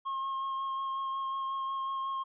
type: tone with vibrato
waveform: triangle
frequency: 1076 Hz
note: C6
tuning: 48 cents sharp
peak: -30 dBFS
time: 0.05-2.24 s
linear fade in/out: 20 ms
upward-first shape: sine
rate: 5.5 Hz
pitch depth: 13 cents each way
effects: resampled to 11025 Hz